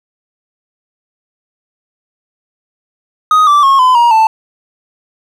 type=tone with pitch steps; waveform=triangle; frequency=1250 / 1166.3 / 1088.2 / 1015.3 / 947.3 / 883.9 Hz; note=D#6 / D6 / C#6 / B5 / A#5 / A5; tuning=+8 / -12 / -32 / +48 / +28 / +8 cents; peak=-3 dBFS; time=3.31-4.27 s; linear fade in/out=2 ms; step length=160 ms; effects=none